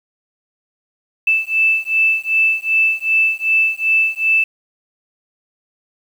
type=beating tone pair; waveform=sine; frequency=2637 / 2639.6 Hz; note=E7 / E7; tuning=0 / +2 cents; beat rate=2.6 Hz; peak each=-16 dBFS; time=1.27-4.44 s; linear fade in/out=5 ms; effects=7-bit